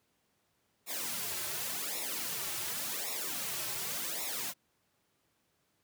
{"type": "noise with flanger", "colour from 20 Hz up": "white", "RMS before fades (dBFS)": -37, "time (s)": [0.86, 4.54], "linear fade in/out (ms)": 50, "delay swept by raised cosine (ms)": [0.64, 4.24], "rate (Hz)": 0.89, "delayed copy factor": -1, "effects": ["pink hiss -75 dBFS RMS until 5.83 s", "high-pass 100 Hz 12 dB/octave"]}